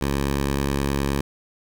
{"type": "tone", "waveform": "10% pulse", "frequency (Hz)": 69.5, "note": "C#2", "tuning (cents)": 5, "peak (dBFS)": -13, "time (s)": [0.01, 1.21], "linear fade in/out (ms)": 5, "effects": []}